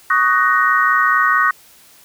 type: chord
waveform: sine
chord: D# minor seventh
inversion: third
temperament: just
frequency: 1120.1 / 1244.5 / 1493.4 / 1866.8 Hz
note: C#6 / D#6 / F#6 / A#6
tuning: +18 / 0 / +16 / +2 cents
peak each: -17 dBFS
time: 0.1-1.51 s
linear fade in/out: 5 ms
effects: white hiss -47 dBFS RMS until 2.04 s